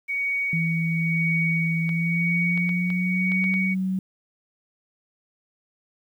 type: tone with tremolo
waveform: sine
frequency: 2243 Hz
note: C#7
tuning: 20 cents sharp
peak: -22 dBFS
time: 0.08-3.75 s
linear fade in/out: 20 ms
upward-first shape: sine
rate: 0.97 Hz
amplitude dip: 50%
type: tone with pitch glide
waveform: sine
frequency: 164.81 to 188.23 Hz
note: E3 to F#3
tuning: 0 to +30 cents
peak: -22 dBFS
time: 0.53-3.99 s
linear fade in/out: 2 ms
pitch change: +230 cents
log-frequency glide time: 1.81-3.51 s
type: clicks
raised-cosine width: 0.3 ms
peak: -22 dBFS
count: 7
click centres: 1.892 / 2.576 / 2.692 / 2.903 / 3.319 / 3.441 / 3.54 s
effects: 9-bit